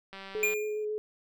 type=click train; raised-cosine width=0.3 ms; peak=-28 dBFS; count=80; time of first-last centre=0.13-0.537 s; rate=194 Hz
type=tone with vibrato; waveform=sine; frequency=425.1 Hz; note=G#4; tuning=40 cents sharp; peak=-30 dBFS; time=0.35-0.98 s; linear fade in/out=0 ms; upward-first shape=square; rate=7.3 Hz; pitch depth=9 cents each way
type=tone with exponential decay; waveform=square; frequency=2415 Hz; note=D7; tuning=48 cents sharp; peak=-23 dBFS; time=0.43-0.85 s; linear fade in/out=2 ms; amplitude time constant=90 ms
effects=none